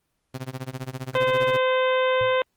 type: tone with tremolo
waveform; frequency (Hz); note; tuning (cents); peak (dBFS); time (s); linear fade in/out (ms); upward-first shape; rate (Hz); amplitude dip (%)
sawtooth; 130; C3; -11; -24; 0.34-1.57; 5; sine; 15; 95
type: harmonic tone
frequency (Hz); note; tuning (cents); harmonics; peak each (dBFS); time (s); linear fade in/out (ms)
515; C5; -28; 1 / 2 / 3 / 4 / 5 / 6 / 7; -20 / -26 / -30 / -32 / -34 / -36 / -37; 1.15-2.42; 2
type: tone with exponential decay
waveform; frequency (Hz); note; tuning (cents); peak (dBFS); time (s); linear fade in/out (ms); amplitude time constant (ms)
sine; 114.1; A#2; -37; -29; 2.21-2.43; 0; 46
effects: pink hiss -74 dBFS RMS until 2.56 s + Opus 24 kbps